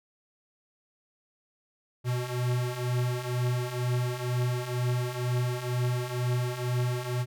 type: beating tone pair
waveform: square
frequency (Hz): 122.2 / 124.3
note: B2 / B2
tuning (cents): -18 / +12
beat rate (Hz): 2.1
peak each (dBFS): -33 / -29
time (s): 2.04-7.26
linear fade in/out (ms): 50
effects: none